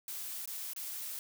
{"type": "noise with dropouts", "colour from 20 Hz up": "blue", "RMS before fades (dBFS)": -41, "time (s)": [0.08, 1.19], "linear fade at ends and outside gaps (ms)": 1, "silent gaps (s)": [[0.457, 0.475], [0.734, 0.762]], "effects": []}